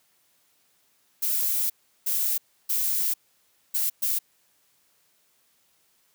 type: noise bursts at uneven times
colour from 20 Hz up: violet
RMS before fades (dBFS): -25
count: 5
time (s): 1.22-1.7 / 2.06-2.38 / 2.69-3.14 / 3.74-3.9 / 4.02-4.19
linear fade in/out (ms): 10
effects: white hiss -66 dBFS RMS until 6.14 s + high-pass 80 Hz 12 dB/octave